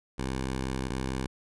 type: tone pair in turn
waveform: 10% pulse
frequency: 65.41 / 65.41 Hz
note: C2 / C2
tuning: 0 / 0 cents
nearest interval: unison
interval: 0 cents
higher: neither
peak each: -22 dBFS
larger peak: neither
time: 0.18-0.89 / 0.89-1.27 s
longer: first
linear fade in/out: 10 ms
effects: resampled to 24000 Hz